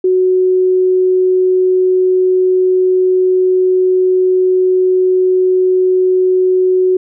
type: tone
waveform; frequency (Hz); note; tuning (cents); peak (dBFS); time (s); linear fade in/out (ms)
sine; 370; F#4; 0; -8; 0.04-6.97; 5
effects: none